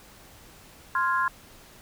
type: chord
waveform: sine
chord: F minor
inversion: second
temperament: equal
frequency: 1046.5 / 1396.9 / 1661.2 Hz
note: C6 / F6 / Ab6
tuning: 0 / 0 / 0 cents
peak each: -24 / -28 / -29 dBFS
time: 0.95-1.28 s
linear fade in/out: 2 ms
effects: pink hiss -51 dBFS RMS until 1.81 s